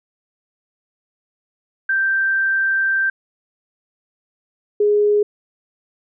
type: tone pair in turn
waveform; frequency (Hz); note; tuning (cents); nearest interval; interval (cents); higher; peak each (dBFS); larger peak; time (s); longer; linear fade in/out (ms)
sine; 1568 / 415.3; G6 / G#4; 0 / 0; octave + major seventh; 2300; first; -15 / -12; second; 1.89-3.1 / 4.8-5.23; first; 5
effects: none